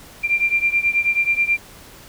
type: beating tone pair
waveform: sine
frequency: 2372 / 2381.3 Hz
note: D7 / D7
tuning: +17 / +23 cents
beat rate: 9.3 Hz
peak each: -18 / -20 dBFS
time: 0.23-1.58 s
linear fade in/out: 20 ms
effects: pink hiss -43 dBFS RMS until 2.08 s